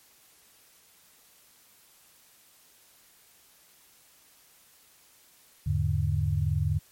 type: tone cluster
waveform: sine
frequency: 81.9 / 102.7 / 146 Hz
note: E2 / G#2 / D3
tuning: -11 / -19 / -10 cents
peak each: -28 dBFS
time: 5.66-6.79 s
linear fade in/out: 10 ms
effects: white hiss -59 dBFS RMS until 6.91 s + MP3 64 kbps